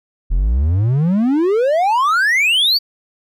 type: exponential sweep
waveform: triangle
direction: up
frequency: 38.89 to 4699 Hz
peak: -10 dBFS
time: 0.3-2.79 s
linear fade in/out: 20 ms
effects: none